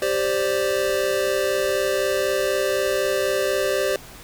square chord, G suspended fourth, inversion none, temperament equal, 392 / 523.3 / 587.3 Hz, G4 / C5 / D5, 0 / 0 / 0 cents, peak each -25 dBFS, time 0.02-3.96 s, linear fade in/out 2 ms, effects pink hiss -42 dBFS RMS until 4.23 s

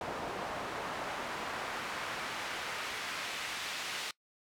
pink noise with band-pass filter sweep, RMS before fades -39 dBFS, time 0.01-4.11 s, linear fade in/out 2 ms, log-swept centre 700 to 3000 Hz, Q 0.77, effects noise-tail reverb RT60 0.1 s tail -22 dB re dry

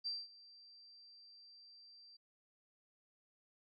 sine tone with ADSR envelope, 4699 Hz, D8, in tune, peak -36 dBFS, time 0.04-2.17 s, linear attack 26 ms, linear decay 210 ms, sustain -21 dB, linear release 10 ms, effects MP3 48 kbps

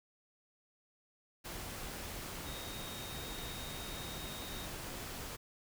sine tone in noise, 3729 Hz, A#7, in tune, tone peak -49 dBFS, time 2.45-4.67 s, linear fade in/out 20 ms, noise pink, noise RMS -44 dBFS, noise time 1.44-5.37 s, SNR -8 dB, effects none

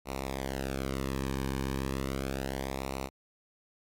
sawtooth tone with flanger, 67 Hz, C2, 42 cents sharp, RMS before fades -34 dBFS, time 0.05-3.1 s, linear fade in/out 50 ms, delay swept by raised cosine 0.61 to 1.5 ms, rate 0.34 Hz, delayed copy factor -0.8, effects MP3 64 kbps

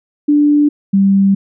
sine tone pair in turn, 293.7 / 196.02 Hz, D4 / G3, 0 / 0 cents, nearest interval perfect fifth, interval 700 cents, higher first, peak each -7 dBFS, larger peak neither, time 0.28-0.69 / 0.93-1.35 s, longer second, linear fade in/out 10 ms, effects none

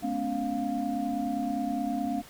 sine tone cluster, 216.8 / 252.4 / 282 / 703 Hz, A3 / B3 / C#4 / F5, -25 / +38 / +30 / +11 cents, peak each -34 / -33 / -32 / -33 dBFS, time 0.02-2.22 s, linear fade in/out 20 ms, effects pink hiss -50 dBFS RMS until 2.29 s

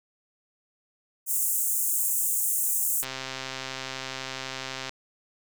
pink high-pass noise, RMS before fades -26 dBFS, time 1.26-3.05 s, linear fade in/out 50 ms, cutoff 7200 Hz, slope 48 dB/octave
click train, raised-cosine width 0.2 ms, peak -16 dBFS, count 247, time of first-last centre 3.03-4.894 s, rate 132 Hz
effects none

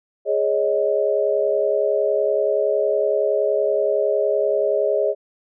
sine chord, Ab suspended fourth, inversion none, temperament equal with one note detuned, 415.3 / 554.4 / 625.1 Hz, Ab4 / Db5 / Eb5, 0 / 0 / +8 cents, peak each -21 dBFS, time 0.25-5.15 s, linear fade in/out 50 ms, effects none

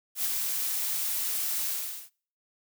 blue noise with ADSR envelope, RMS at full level -27 dBFS, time 0.15-2.1 s, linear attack 93 ms, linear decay 32 ms, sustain -3 dB, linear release 420 ms, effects noise-tail reverb RT60 0.5 s tail -26 dB re dry

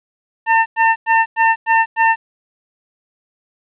25% pulse tone bursts, 903 Hz, A5, 45 cents sharp, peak -6 dBFS, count 6, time 0.46-2.16 s, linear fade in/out 50 ms, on 200 ms, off 100 ms, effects resampled to 8000 Hz + 8-bit

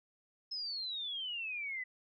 sine exponential sweep, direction down, 5220 to 1981 Hz, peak -37 dBFS, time 0.51-1.84 s, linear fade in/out 10 ms, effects none

